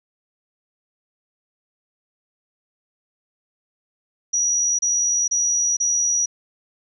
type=tone bursts; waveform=sine; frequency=5810 Hz; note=F#8; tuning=32 cents flat; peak=-17 dBFS; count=4; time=4.33-6.26 s; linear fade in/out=10 ms; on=460 ms; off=30 ms; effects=none